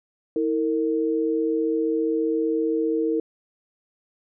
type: tone pair together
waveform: sine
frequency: 322 / 457.1 Hz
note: E4 / A#4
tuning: -41 / -34 cents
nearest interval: tritone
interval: 607 cents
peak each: -23 dBFS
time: 0.36-3.2 s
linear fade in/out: 2 ms
effects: none